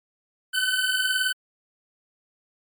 25% pulse beating tone pair, 1506 / 1525 Hz, F#6 / G6, +30 / -48 cents, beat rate 19 Hz, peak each -21 dBFS, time 0.53-1.33 s, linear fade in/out 20 ms, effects MP3 96 kbps

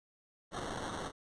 blue noise with sample-and-hold, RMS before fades -40 dBFS, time 0.51-1.12 s, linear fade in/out 50 ms, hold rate 2450 Hz, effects resampled to 22050 Hz

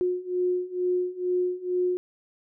sine beating tone pair, 360 / 362.2 Hz, F#4 / F#4, -47 / -37 cents, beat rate 2.2 Hz, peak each -28 / -26 dBFS, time 0.01-1.97 s, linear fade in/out 0 ms, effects none

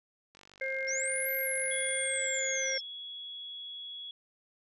click train, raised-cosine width 0.2 ms, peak -37 dBFS, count 117, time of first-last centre 0.35-2.762 s, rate 48.1 Hz
harmonic tone, 531 Hz, C5, 25 cents sharp, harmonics 1 / 3 / 4, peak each -36 / -39 / -34 dBFS, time 0.61-2.78 s, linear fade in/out 5 ms
sine linear two-way sweep, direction up then down, 5274 to 11990 to 5274 Hz, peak -33 dBFS, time 0.87-2.81 s, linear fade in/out 20 ms, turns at 1.3 s
sine tone, 3356 Hz, G#7, 17 cents sharp, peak -40 dBFS, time 1.71-4.11 s, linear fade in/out 2 ms
effects none

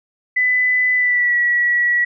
sine tone with pitch glide, 2001 to 1931.7 Hz, B6 to B6, +22 to -39 cents, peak -13 dBFS, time 0.36-2.05 s, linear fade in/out 10 ms, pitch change -61 cents, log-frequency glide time 0.95-1.36 s, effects none

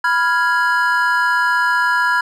triangle chord, F diminished, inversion second, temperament equal, 987.8 / 1396.9 / 1661.2 Hz, Cb6 / F6 / Ab6, 0 / 0 / 0 cents, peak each -16 dBFS, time 0.04-2.21 s, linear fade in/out 5 ms, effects none

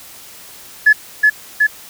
sine tone with echo, 1711 Hz, A6, 49 cents flat, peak -4 dBFS, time 0.86-0.93 s, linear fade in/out 10 ms, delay 370 ms, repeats 2, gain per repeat -2 dB, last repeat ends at 1.67 s, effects tanh soft clip ceiling 0 dBFS + white hiss -38 dBFS RMS until 1.89 s

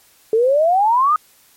sine exponential sweep, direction up, 430.3 to 1272 Hz, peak -11 dBFS, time 0.33-1.16 s, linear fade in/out 2 ms, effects white hiss -52 dBFS RMS until 1.56 s + MP3 64 kbps

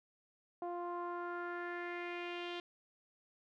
sawtooth tone with low-pass filter sweep, 349.5 Hz, F4, 1 cent sharp, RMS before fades -42 dBFS, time 0.62-2.6 s, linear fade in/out 2 ms, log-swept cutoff 820 to 3300 Hz, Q 3.5, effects none

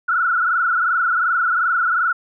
sine tone with frequency modulation, 1400 Hz, F6, 4 cents sharp, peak -15 dBFS, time 0.08-2.13 s, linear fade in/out 10 ms, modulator 22.7 Hz, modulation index 3.6, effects none

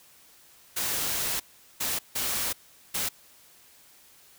white noise bursts at uneven times, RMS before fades -29 dBFS, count 4, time 0.76-1.4 / 1.8-1.99 / 2.15-2.53 / 2.94-3.09 s, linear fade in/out 10 ms, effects white hiss -56 dBFS RMS until 4.38 s

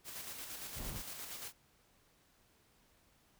white noise with tremolo, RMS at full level -45 dBFS, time 0.04-1.53 s, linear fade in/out 50 ms, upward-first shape square, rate 8.7 Hz, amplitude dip 35%
brown noise, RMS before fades -43 dBFS, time 0.75-1.03 s, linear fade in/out 50 ms
effects pink hiss -70 dBFS RMS until 3.39 s

